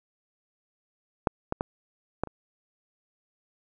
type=clicks; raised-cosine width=1 ms; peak=-7 / -13 / -13 / -12 / -26 dBFS; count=5; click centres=1.272 / 1.524 / 1.609 / 2.236 / 2.273 s; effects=none